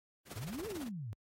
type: noise with tremolo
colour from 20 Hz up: pink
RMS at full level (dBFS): -45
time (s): 0.25-0.9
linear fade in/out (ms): 50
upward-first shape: sine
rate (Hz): 18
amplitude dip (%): 80
type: exponential two-way sweep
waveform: sine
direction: up then down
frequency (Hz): 96.3 to 465 to 96.3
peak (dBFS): -39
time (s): 0.36-1.13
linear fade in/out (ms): 0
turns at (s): 0.67
effects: high-pass 60 Hz 12 dB/octave + AAC 48 kbps